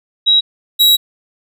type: tone pair in turn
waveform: sine / 45% pulse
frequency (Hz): 3851 / 3867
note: B7 / B7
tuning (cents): -44 / -37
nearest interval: unison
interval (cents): 7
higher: second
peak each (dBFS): -7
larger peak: neither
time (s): 0.26-0.41 / 0.79-0.97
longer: second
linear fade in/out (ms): 20
effects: none